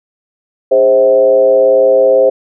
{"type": "tone with frequency modulation", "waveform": "sine", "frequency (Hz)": 526, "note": "C5", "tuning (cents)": 9, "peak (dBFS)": -5, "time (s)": [0.71, 2.3], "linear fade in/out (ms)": 10, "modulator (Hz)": 118, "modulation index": 0.79, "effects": []}